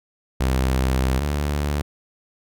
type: tone pair in turn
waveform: sawtooth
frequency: 65 / 72.96 Hz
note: C2 / D2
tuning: -11 / -11 cents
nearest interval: major second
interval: 200 cents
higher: second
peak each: -14 / -17 dBFS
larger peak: first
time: 0.4-1.2 / 1.2-1.82 s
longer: first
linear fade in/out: 10 ms
effects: none